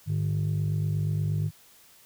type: tone pair together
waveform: sine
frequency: 103.83 / 152.28 Hz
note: G#2 / D#3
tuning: 0 / -37 cents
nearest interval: perfect fifth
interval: 663 cents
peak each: -25 dBFS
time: 0.06-1.51 s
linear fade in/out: 50 ms
effects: tanh soft clip ceiling -21 dBFS + white hiss -56 dBFS RMS until 2.05 s